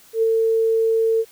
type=tone with ADSR envelope; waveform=sine; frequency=450 Hz; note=A4; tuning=39 cents sharp; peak=-13 dBFS; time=0.13-1.25 s; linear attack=97 ms; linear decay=11 ms; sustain=-2 dB; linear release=50 ms; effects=white hiss -50 dBFS RMS until 1.31 s